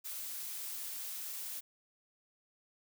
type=noise; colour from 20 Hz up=blue; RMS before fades=-42 dBFS; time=0.04-1.61 s; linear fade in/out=20 ms; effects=none